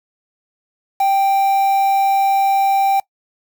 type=tone with quantisation; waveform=triangle; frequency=784 Hz; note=G5; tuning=in tune; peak=-10 dBFS; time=1-3 s; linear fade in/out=5 ms; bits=5; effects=noise-tail reverb RT60 0.1 s tail -22 dB re dry